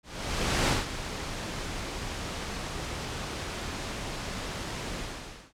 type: noise with ADSR envelope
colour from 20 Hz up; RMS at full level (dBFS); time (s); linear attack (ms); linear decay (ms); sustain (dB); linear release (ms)
pink; -24; 0.03-5.53; 660; 160; -11; 570
effects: low-pass 7000 Hz 12 dB/octave